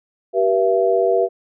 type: tone cluster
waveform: sine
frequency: 385.9 / 481.6 / 671 Hz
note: G4 / B4 / E5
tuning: -27 / -44 / +31 cents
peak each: -18 dBFS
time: 0.33-1.29 s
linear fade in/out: 50 ms
effects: none